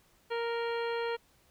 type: harmonic tone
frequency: 466.2 Hz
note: A#4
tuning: in tune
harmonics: 1 / 2 / 3 / 4 / 5 / 6 / 7 / 9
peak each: -32 / -38 / -42 / -44 / -46 / -48 / -49 / -51 dBFS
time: 0.3-1.17 s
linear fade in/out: 20 ms
effects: pink hiss -66 dBFS RMS until 1.5 s